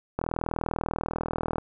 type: click train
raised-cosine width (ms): 1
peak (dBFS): -14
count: 57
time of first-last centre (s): 0.19-1.583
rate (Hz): 40.2
effects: none